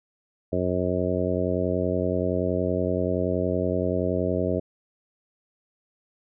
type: harmonic tone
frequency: 90.6 Hz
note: F#2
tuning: 36 cents flat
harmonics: 1 / 2 / 3 / 4 / 5 / 6 / 7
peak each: -30 / -30 / -30 / -30 / -30 / -30 / -30 dBFS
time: 0.52-4.6 s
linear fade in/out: 10 ms
effects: none